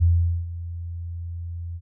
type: tone with ADSR envelope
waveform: sine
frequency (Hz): 85.3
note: F2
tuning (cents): -40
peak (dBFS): -13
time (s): 0-1.81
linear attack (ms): 28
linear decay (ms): 430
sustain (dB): -16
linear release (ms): 53
effects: none